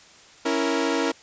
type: chord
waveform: sawtooth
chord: A# diminished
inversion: first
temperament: equal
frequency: 277.2 / 329.6 / 466.2 Hz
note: C#4 / E4 / A#4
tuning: 0 / 0 / 0 cents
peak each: -22 dBFS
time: 0.45-1.12 s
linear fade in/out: 10 ms
effects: white hiss -50 dBFS RMS until 1.22 s + resampled to 16000 Hz